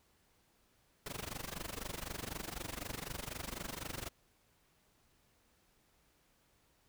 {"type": "noise with amplitude modulation", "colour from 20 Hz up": "pink", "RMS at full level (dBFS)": -40, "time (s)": [1.06, 4.09], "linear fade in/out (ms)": 2, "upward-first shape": "sine", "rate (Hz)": 24, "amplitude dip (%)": 90, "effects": ["pink hiss -72 dBFS RMS until 6.88 s"]}